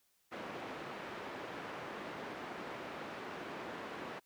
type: band-pass noise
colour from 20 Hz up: pink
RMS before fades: -45 dBFS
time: 0.31-4.2 s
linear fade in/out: 20 ms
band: 260 to 2100 Hz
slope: 12 dB/octave
effects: white hiss -75 dBFS RMS until 4.25 s